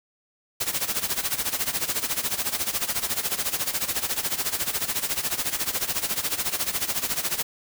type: noise with tremolo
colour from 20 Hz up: white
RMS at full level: -24 dBFS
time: 0.6-7.43 s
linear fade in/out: 10 ms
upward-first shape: sine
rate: 14 Hz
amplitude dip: 80%
effects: none